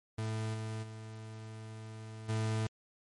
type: tone with level steps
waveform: 40% pulse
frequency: 110 Hz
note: A2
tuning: in tune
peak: -33 / -36 / -43 / -30 dBFS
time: 0.18-2.67 s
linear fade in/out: 5 ms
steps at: 0.53 / 0.82 / 2.28 s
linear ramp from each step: 20 ms
effects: MP3 48 kbps